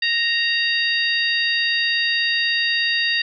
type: harmonic tone with a mistuned harmonic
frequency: 932.3 Hz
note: A#5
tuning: in tune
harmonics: 2 / 3 / 4 / 5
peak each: -21 / -23 / -24 / -25 dBFS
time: 0.02-3.22 s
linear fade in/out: 5 ms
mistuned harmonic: 3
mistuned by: -15 cents
effects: none